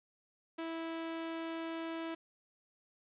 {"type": "tone", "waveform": "sawtooth", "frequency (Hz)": 327.9, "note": "E4", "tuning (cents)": -9, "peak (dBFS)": -34, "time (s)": [0.58, 2.15], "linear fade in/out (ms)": 10, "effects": ["resampled to 8000 Hz", "10-bit"]}